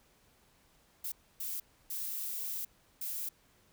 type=noise bursts at uneven times; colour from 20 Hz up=violet; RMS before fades=-38 dBFS; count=4; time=1.04-1.12 / 1.4-1.6 / 1.9-2.65 / 3.01-3.29 s; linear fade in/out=5 ms; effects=pink hiss -67 dBFS RMS until 3.72 s